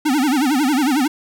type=tone with vibrato; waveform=square; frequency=278.2 Hz; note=C#4; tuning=6 cents sharp; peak=-15 dBFS; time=0.05-1.08 s; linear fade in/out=10 ms; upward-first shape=sine; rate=11 Hz; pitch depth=200 cents each way; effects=none